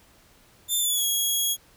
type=tone with pitch glide; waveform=10% pulse; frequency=3555 to 3317 Hz; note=A7 to G#7; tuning=+17 to -3 cents; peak=-15 dBFS; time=0.68-1.57 s; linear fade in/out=50 ms; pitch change=-120 cents; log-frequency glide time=0.8-1.05 s; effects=pink hiss -57 dBFS RMS until 1.76 s